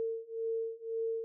sine beating tone pair, 451.9 / 453.8 Hz, A4 / A#4, +46 / -47 cents, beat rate 1.9 Hz, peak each -37 / -36 dBFS, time 0-1.24 s, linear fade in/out 0 ms, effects none

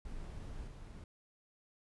brown noise with level steps, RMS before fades -45 / -48 dBFS, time 0.05-1.04 s, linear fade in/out 2 ms, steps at 0.67 s, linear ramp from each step 5 ms, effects resampled to 24000 Hz

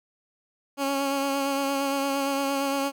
15% pulse tone with vibrato, 276.4 Hz, C#4, 5 cents flat, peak -18 dBFS, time 0.77-2.92 s, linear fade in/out 50 ms, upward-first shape sine, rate 8.7 Hz, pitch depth 23 cents each way, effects none

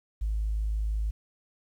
sine tone, 53.1 Hz, G#1, 39 cents sharp, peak -25 dBFS, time 0.21-1.11 s, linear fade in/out 10 ms, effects tanh soft clip ceiling -21 dBFS + 10-bit

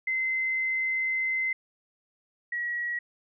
sine tone pair in turn, 2062 / 1915.4 Hz, C7 / A#6, -26 / +46 cents, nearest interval minor second, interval 128 cents, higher first, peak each -25 / -28 dBFS, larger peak first, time 0.07-1.53 / 2.52-2.99 s, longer first, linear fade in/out 5 ms, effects none

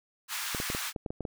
pink high-pass noise, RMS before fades -35 dBFS, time 0.28-0.93 s, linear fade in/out 50 ms, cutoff 1100 Hz, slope 24 dB/octave
clicks, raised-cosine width 2 ms, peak -21 dBFS, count 9, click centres 0.548 / 0.601 / 0.701 / 0.749 / 0.962 / 1.062 / 1.105 / 1.207 / 1.252 s
effects none

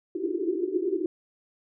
pink band-pass noise, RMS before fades -28 dBFS, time 0.15-1.06 s, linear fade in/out 2 ms, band 320 to 390 Hz, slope 96 dB/octave, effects none

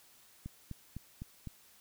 click train, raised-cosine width 5 ms, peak -29 dBFS, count 5, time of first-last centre 0.46-1.473 s, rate 3.95 Hz, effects white hiss -62 dBFS RMS until 1.8 s

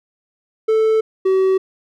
triangle tone pair in turn, 440 / 379.9 Hz, A4 / F#4, 0 / +46 cents, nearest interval minor third, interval 254 cents, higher first, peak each -10 dBFS, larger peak neither, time 0.68-1.01 / 1.25-1.58 s, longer neither, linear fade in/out 10 ms, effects none

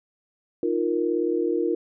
sine chord, Eb suspended second, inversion none, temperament just, 311.1 / 350 / 466.7 Hz, Eb4 / F4 / Bb4, 0 / +4 / +2 cents, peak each -27 / -24 / -26 dBFS, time 0.63-1.75 s, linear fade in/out 2 ms, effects none

